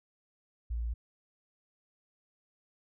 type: tone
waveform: sine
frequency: 57.8 Hz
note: A#1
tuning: 14 cents flat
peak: -31 dBFS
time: 0.7-0.94 s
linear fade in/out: 10 ms
effects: none